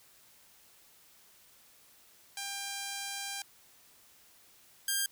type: tone pair in turn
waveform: 5% pulse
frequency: 796 / 1601.2 Hz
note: G5 / G6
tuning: +26 / +36 cents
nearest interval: octave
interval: 1210 cents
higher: second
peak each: -25 / -18 dBFS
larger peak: second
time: 2.37-3.42 / 4.88-5.06 s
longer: first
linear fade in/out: 2 ms
effects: white hiss -61 dBFS RMS until 5.11 s